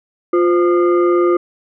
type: tone with frequency modulation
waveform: sine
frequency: 351.2 Hz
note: F4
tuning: 10 cents sharp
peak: -10 dBFS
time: 0.33-1.37 s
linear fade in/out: 5 ms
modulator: 866 Hz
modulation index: 0.67
effects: none